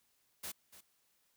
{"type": "noise with echo", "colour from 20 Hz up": "white", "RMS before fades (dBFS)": -43, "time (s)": [0.43, 0.52], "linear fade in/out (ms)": 10, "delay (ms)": 290, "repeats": 1, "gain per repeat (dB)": -14, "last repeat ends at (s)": 0.81, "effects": ["white hiss -75 dBFS RMS until 1.36 s"]}